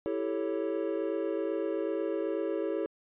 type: chord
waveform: triangle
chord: A dominant seventh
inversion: second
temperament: equal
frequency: 329.6 / 392 / 440 / 554.4 Hz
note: E4 / G4 / A4 / C#5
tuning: 0 / 0 / 0 / 0 cents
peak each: -32 / -33 / -33 / -34 dBFS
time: 0.06-2.86 s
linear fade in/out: 0 ms
effects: resampled to 8000 Hz